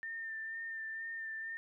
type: tone with vibrato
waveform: sine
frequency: 1800 Hz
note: A6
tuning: 39 cents sharp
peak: -39 dBFS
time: 0.03-1.57 s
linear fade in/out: 0 ms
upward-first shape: sine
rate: 2.1 Hz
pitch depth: 22 cents each way
effects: none